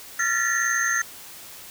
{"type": "tone cluster", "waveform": "sine", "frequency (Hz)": [1375, 1741, 1802, 1921, 6310], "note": ["F6", "A6", "A6", "B6", "G8"], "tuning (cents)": [-27, -19, 41, -48, 10], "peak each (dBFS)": -27, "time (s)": [0.19, 1.02], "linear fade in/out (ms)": 5, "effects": ["white hiss -42 dBFS RMS until 1.7 s"]}